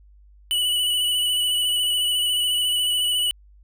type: tone with vibrato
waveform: square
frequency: 2960 Hz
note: F#7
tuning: in tune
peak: -20 dBFS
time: 0.51-3.31 s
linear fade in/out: 0 ms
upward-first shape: square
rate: 14 Hz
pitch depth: 19 cents each way
effects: added 50 Hz sine -48 dBFS peak until 3.63 s